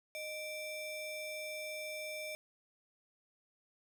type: ring-modulated tone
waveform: square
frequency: 1480 Hz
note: F#6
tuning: in tune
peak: -38 dBFS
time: 0.15-2.35 s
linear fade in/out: 0 ms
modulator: 863 Hz
effects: none